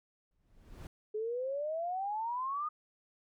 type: noise with exponential growth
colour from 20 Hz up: brown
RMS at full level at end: -40 dBFS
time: 0.31-0.87 s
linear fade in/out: 1 ms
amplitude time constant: 120 ms
type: exponential sweep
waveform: sine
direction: up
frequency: 420 to 1244.5 Hz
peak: -33 dBFS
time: 1.14-2.69 s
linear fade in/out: 10 ms
effects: none